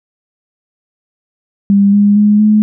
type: tone with pitch steps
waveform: sine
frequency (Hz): 199.9 / 204.1 / 208.4 / 212.8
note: G3 / G#3 / G#3 / G#3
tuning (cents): +34 / -30 / +6 / +42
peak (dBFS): -5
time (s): 1.7-2.62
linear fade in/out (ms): 0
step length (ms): 230
effects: none